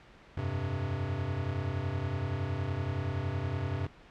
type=chord; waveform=square; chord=F suspended second; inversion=none; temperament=equal; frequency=87.31 / 98 / 130.81 Hz; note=F2 / G2 / C3; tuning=0 / 0 / 0 cents; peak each=-38 / -35 / -36 dBFS; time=0.37-3.87 s; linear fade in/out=5 ms; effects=pink hiss -55 dBFS RMS until 4.1 s + low-pass 3000 Hz 12 dB/octave